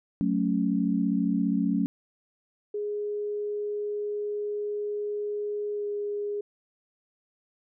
sine chord, F# minor, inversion none, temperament equal, 185 / 220 / 277.2 Hz, F#3 / A3 / C#4, 0 / 0 / 0 cents, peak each -27 dBFS, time 0.21-1.86 s, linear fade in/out 0 ms
sine tone with pitch glide, 415.3 to 411.7 Hz, G#4 to G#4, 0 to -15 cents, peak -28 dBFS, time 2.74-6.41 s, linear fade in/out 5 ms, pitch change -15 cents, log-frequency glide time 5.73-5.86 s
effects none

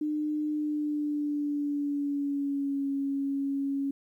sine tone with pitch glide, 302 to 276.9 Hz, D4 to C#4, +48 to -2 cents, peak -27 dBFS, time 0.01-3.91 s, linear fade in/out 5 ms, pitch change -150 cents, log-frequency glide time 0.5-2.89 s, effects 11-bit

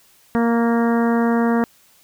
harmonic tone with a mistuned harmonic, 233.1 Hz, A#3, in tune, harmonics 1 / 2 / 3 / 4 / 5 / 6 / 7 / 8, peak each -16 / -22 / -26 / -28 / -30 / -32 / -33 / -34 dBFS, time 0.35-1.64 s, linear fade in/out 0 ms, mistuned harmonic 5, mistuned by -17 cents, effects white hiss -54 dBFS RMS until 2.03 s

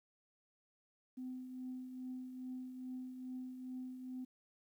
sine tone with tremolo, 255.1 Hz, C4, 44 cents flat, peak -40 dBFS, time 1.17-4.25 s, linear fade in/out 10 ms, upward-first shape triangle, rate 2.4 Hz, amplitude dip 55%, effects tanh soft clip ceiling -37 dBFS + 12-bit

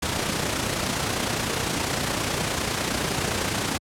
pink noise with amplitude modulation, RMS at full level -23 dBFS, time 0.02-3.78 s, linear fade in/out 10 ms, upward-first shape sine, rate 29.8 Hz, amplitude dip 45%, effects high-pass 80 Hz 12 dB/octave + low-pass 10000 Hz 12 dB/octave

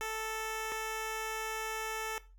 10% pulse tone pair in turn, 440 / 440 Hz, A4 / A4, 0 / 0 cents, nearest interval unison, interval 0 cents, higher neither, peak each -27 dBFS, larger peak neither, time 0.01-0.72 / 0.72-2.18 s, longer second, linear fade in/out 0 ms, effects noise-tail reverb RT60 0.3 s tail -17 dB re dry + added 44 Hz sine -54 dBFS peak until 2.38 s

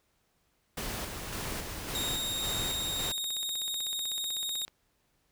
pink noise with tremolo, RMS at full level -36 dBFS, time 0.77-3.12 s, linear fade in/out 5 ms, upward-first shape square, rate 1.8 Hz, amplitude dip 35%
sawtooth tone with vibrato, 3729 Hz, A#7, in tune, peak -29 dBFS, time 1.95-4.65 s, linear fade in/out 0 ms, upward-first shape triangle, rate 20 Hz, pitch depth 42 cents each way
click train, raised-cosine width 0.2 ms, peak -28 dBFS, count 37, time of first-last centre 2.43-4.68 s, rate 16 Hz
effects pink hiss -73 dBFS RMS until 5.31 s

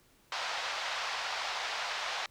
pink band-pass noise, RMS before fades -36 dBFS, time 0.32-2.26 s, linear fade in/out 2 ms, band 700 to 5200 Hz, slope 24 dB/octave, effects pink hiss -65 dBFS RMS until 2.3 s

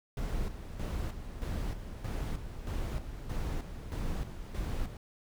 brown noise with tremolo, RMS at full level -34 dBFS, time 0.17-4.97 s, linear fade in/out 2 ms, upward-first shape square, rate 1.6 Hz, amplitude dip 60%, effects none

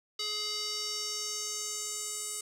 square tone with band-pass filter sweep, 421.4 Hz, G#4, 25 cents sharp, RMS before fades -36 dBFS, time 0.19-2.41 s, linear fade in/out 5 ms, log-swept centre 4400 to 8300 Hz, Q 3.5, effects none

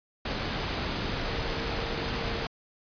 sine tone in noise, 460.1 Hz, A#4, 23 cents flat, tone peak -39 dBFS, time 1.28-2.45 s, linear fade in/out 5 ms, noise pink, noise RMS -31 dBFS, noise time 0.25-2.47 s, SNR -11 dB, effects resampled to 11025 Hz

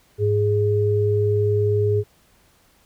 sine tone pair together, 103.83 / 415.3 Hz, G#2 / G#4, 0 / 0 cents, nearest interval 2 octaves, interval 2400 cents, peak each -19 dBFS, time 0.18-2.04 s, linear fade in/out 50 ms, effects pink hiss -58 dBFS RMS until 2.85 s

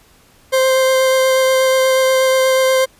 40% pulse tone with vibrato, 523.3 Hz, C5, in tune, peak -10 dBFS, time 0.52-2.86 s, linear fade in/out 20 ms, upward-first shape sine, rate 8.3 Hz, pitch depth 9 cents each way, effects pink hiss -50 dBFS RMS until 2.99 s + resampled to 32000 Hz

